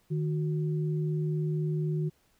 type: tone pair together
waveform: sine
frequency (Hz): 154.01 / 366.3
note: D#3 / F#4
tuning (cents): -17 / -17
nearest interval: octave + minor third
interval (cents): 1500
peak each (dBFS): -27 / -36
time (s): 0.1-2.1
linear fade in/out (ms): 20
effects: pink hiss -68 dBFS RMS until 2.39 s